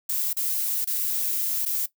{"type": "noise with dropouts", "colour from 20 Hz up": "violet", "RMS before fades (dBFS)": -26, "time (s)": [0.09, 1.86], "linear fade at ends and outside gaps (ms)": 5, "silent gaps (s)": [[0.33, 0.367], [0.846, 0.872], [1.653, 1.659]], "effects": ["noise-tail reverb RT60 0.1 s tail -17 dB re dry"]}